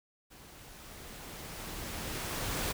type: noise with level ramp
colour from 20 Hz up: pink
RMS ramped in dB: -54 to -33 dBFS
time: 0.3-2.73 s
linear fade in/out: 20 ms
effects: none